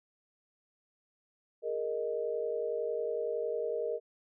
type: chord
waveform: sine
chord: Ab suspended second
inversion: none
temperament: equal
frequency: 415.3 / 466.2 / 622.3 Hz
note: Ab4 / Bb4 / Eb5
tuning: 0 / 0 / 0 cents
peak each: -38 / -33 / -37 dBFS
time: 1.62-4 s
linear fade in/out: 50 ms
effects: none